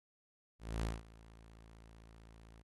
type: tone with ADSR envelope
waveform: sawtooth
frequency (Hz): 55.6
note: A1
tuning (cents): +19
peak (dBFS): -30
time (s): 0.59-2.63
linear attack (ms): 240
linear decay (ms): 190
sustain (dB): -22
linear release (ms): 24
effects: AAC 32 kbps